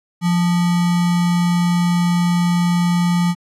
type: tone with sample-and-hold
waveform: sine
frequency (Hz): 174.61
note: F3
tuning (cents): 0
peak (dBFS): -13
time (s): 0.21-3.35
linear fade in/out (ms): 50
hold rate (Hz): 1050
effects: low-pass 10000 Hz 12 dB/octave